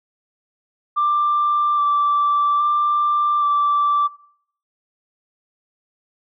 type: tone with vibrato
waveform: sine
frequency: 1174.7 Hz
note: D6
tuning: in tune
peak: -14 dBFS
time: 0.96-4.08 s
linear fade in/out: 20 ms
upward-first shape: square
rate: 0.61 Hz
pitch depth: 12 cents each way
effects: noise-tail reverb RT60 0.6 s tail -18 dB re dry + tanh soft clip ceiling -11 dBFS